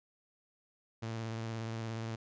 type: tone with vibrato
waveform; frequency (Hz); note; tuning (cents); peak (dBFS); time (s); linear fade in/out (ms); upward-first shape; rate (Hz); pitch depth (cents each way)
sawtooth; 112.9; A2; +45; -33; 1.02-2.16; 10; square; 17; 22
effects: resampled to 16000 Hz

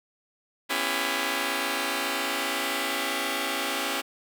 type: chord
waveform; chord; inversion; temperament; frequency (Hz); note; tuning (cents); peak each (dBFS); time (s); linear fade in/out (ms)
5% pulse; C# half-diminished seventh; third; just; 249.5 / 277.2 / 332.6 / 399.1; B3 / C#4 / E4 / G4; +18 / 0 / +16 / +31; -23 / -19 / -21 / -21; 0.69-4.02; 20
effects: none

